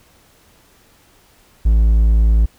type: tone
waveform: triangle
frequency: 55 Hz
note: A1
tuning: in tune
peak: -7 dBFS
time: 1.65-2.46 s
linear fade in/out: 10 ms
effects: pink hiss -52 dBFS RMS until 2.58 s